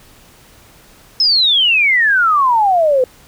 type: exponential sweep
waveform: sine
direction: down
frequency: 5290 to 493.9 Hz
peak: -9 dBFS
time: 1.2-3.04 s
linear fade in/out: 2 ms
effects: pink hiss -45 dBFS RMS until 3.27 s